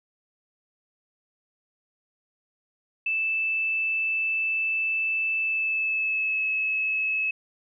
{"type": "tone with pitch glide", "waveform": "sine", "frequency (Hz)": [2637, 2587], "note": ["E7", "E7"], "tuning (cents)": [0, -33], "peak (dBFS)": -23, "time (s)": [3.06, 7.31], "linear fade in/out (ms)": 5, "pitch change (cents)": -33, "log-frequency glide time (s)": [5.39, 6.45], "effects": []}